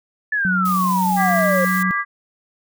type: exponential sweep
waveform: sine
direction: down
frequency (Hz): 1753 to 519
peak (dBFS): -17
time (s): 0.32-1.65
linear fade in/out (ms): 5
type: tone with vibrato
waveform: sine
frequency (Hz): 185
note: F#3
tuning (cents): 0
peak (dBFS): -19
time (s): 0.45-1.91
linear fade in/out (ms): 0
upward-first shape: triangle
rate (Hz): 13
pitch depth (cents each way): 11
type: noise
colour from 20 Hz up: blue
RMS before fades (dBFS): -31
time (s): 0.65-1.83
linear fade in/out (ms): 5
type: chord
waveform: sine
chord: G# diminished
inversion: second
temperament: equal with one note detuned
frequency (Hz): 1174.7 / 1633.6 / 1975.5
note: D6 / G#6 / B6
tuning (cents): 0 / -29 / 0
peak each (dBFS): -22 / -22 / -24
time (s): 1.16-2.05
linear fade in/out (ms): 50
effects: none